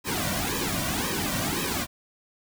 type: noise with flanger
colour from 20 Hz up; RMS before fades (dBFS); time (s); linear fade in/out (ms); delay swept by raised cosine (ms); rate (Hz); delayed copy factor
pink; -28; 0.04-1.87; 50; 1.4 to 2.4; 1.9; -0.85
effects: none